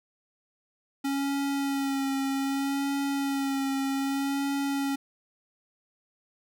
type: tone with vibrato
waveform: square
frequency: 275.2 Hz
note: C#4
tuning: 12 cents flat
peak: -27 dBFS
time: 1.04-4.96 s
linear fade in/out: 10 ms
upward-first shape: sine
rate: 0.64 Hz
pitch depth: 23 cents each way
effects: none